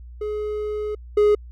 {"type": "tone pair in turn", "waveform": "triangle", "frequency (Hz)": [422.2, 417.4], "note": ["G#4", "G#4"], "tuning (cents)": [29, 9], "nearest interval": "unison", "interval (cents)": 20, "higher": "first", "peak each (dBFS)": [-22, -11], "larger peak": "second", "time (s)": [[0.21, 0.95], [1.17, 1.35]], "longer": "first", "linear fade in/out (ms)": 5, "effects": ["added 60 Hz sine -37 dBFS peak until 1.51 s"]}